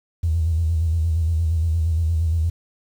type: tone with vibrato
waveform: triangle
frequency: 81.6 Hz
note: E2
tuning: 17 cents flat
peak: -13 dBFS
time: 0.23-2.5 s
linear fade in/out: 10 ms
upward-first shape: square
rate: 8.6 Hz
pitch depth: 58 cents each way
effects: tanh soft clip ceiling -15 dBFS + 8-bit